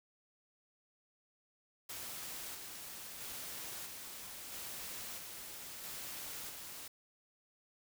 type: noise with tremolo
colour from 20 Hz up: white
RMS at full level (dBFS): -45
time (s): 1.89-6.88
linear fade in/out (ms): 5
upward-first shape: square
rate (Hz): 0.76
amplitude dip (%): 30
effects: none